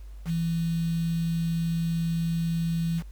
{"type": "tone with quantisation", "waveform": "sine", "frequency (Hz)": 166.4, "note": "E3", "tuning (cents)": 17, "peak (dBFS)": -24, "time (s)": [0.25, 3.03], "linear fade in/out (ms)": 50, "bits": 7, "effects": ["added 50 Hz sine -39 dBFS peak until 3.11 s", "pink hiss -62 dBFS RMS until 3.11 s"]}